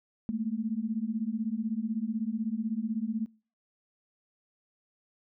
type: beating tone pair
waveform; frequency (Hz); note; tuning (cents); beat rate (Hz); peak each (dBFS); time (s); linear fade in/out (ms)
sine; 212.7 / 228.7; G#3 / A#3; +42 / -33; 16; -32 / -31; 0.29-3.26; 0
effects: noise-tail reverb RT60 0.4 s tail -24 dB re dry